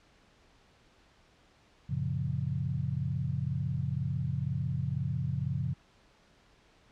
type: chord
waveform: sine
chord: Gb major seventh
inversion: none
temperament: equal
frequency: 92.5 / 116.54 / 138.59 / 174.61 Hz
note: Gb2 / Bb2 / Db3 / F3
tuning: 0 / 0 / 0 / 0 cents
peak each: -37 / -36 / -32 / -38 dBFS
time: 1.89-5.74 s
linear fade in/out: 10 ms
effects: pink hiss -63 dBFS RMS until 6.91 s + low-pass 5000 Hz 12 dB/octave